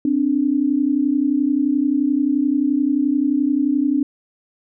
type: tone pair together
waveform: sine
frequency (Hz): 261.6 / 293.1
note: C4 / D4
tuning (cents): 0 / -3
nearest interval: major second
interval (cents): 197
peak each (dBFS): -19 / -17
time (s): 0.05-4.03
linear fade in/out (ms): 2
effects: none